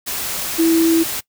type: tone in noise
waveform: sine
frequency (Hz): 328.8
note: E4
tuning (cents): -4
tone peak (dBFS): -11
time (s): 0.58-1.04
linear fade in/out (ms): 20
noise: white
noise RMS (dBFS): -24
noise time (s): 0.06-1.21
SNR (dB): +10
effects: noise-tail reverb RT60 0.1 s tail -21 dB re dry